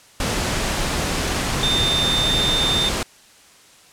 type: tone in noise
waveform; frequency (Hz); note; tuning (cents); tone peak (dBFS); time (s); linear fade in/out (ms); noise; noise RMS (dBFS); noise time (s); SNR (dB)
sine; 3600; A7; +39; -18; 1.63-2.89; 2; pink; -22; 0.2-3.03; +1
effects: white hiss -49 dBFS RMS until 3.92 s + low-pass 9000 Hz 12 dB/octave